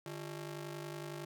sawtooth ring-modulated tone, 248.5 Hz, B3, 11 cents sharp, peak -35 dBFS, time 0.06-1.25 s, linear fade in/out 2 ms, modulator 98.8 Hz, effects none

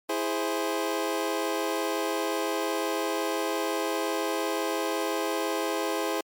25% pulse chord, E augmented, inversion none, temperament equal, 329.6 / 415.3 / 523.3 Hz, E4 / G#4 / B#4, 0 / 0 / 0 cents, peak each -27 / -27 / -28 dBFS, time 0.09-6.21 s, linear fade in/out 5 ms, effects MP3 96 kbps

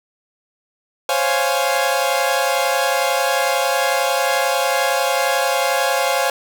sawtooth chord, Db major seventh, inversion third, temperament equal, 523.3 / 554.4 / 698.5 / 830.6 Hz, C5 / Db5 / F5 / Ab5, 0 / 0 / 0 / 0 cents, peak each -18 dBFS, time 1.09-6.3 s, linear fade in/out 2 ms, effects none

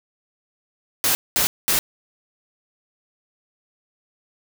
white noise bursts, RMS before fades -19 dBFS, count 3, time 1.04-1.79 s, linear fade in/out 0 ms, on 110 ms, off 210 ms, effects none

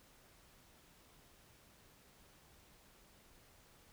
silence, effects pink hiss -65 dBFS RMS until 3.92 s

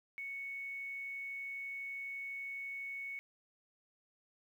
sine tone with quantisation, 2217 Hz, C#7, in tune, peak -40 dBFS, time 0.18-3.19 s, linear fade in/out 0 ms, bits 11, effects none

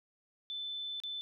sine tone with dropouts, 3520 Hz, A7, in tune, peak -37 dBFS, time 0.5-1.21 s, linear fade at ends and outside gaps 0 ms, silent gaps 1.001-1.036 s, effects none

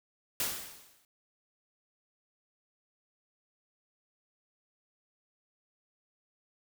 white noise with exponential decay, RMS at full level -30 dBFS, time 0.4-1.05 s, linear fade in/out 1 ms, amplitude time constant 140 ms, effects none

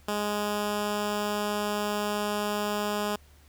10% pulse tone, 207.7 Hz, G#3, in tune, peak -19 dBFS, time 0.08-3.16 s, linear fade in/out 5 ms, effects added 73 Hz sine -54 dBFS peak until 3.48 s + pink hiss -60 dBFS RMS until 3.48 s

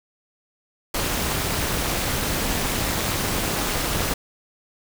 pink noise with amplitude modulation, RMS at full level -21 dBFS, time 0.94-4.14 s, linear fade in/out 5 ms, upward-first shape sine, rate 230 Hz, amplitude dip 70%, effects none

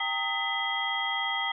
sine tone cluster, 791 / 914 / 1260 / 2003 / 3243 Hz, G5 / A#5 / D#6 / B6 / G#7, +15 / -34 / +21 / +24 / -42 cents, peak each -35 / -35 / -36 / -31 / -32 dBFS, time 0-1.52 s, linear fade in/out 5 ms, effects none

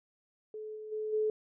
sine tone with level steps, 430.6 Hz, A4, 37 cents flat, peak -39 / -41 / -33 / -27 dBFS, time 0.54-1.3 s, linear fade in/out 2 ms, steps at 0.75 / 0.91 / 1.12 s, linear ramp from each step 20 ms, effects none

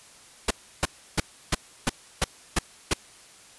pink noise bursts, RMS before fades -22 dBFS, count 8, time 0.48-2.936 s, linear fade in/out 5 ms, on 27 ms, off 320 ms, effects white hiss -51 dBFS RMS until 3.58 s + resampled to 24000 Hz

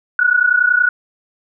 sine tone pair together, 1449.5 / 1480 Hz, F#6 / F#6, -36 / 0 cents, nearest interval unison, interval 36 cents, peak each -14 / -13 dBFS, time 0.19-0.89 s, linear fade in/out 2 ms, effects none

